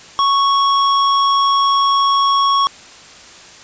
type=tone; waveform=square; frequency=1108.7 Hz; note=C#6; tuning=in tune; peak=-12 dBFS; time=0.19-2.67 s; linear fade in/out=0 ms; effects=white hiss -39 dBFS RMS until 3.63 s + resampled to 16000 Hz